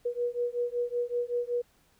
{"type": "beating tone pair", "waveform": "sine", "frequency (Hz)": [480.6, 485.9], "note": ["B4", "B4"], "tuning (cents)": [-47, -28], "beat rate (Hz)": 5.3, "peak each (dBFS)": -31, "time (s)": [0.05, 1.62], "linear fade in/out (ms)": 10, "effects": ["pink hiss -66 dBFS RMS until 1.99 s"]}